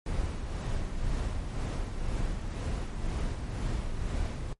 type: noise with tremolo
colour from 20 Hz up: brown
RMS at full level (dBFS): -30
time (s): 0.06-4.53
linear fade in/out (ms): 2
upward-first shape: sine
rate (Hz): 2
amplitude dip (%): 45
effects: noise-tail reverb RT60 0.1 s tail -19 dB re dry + MP3 48 kbps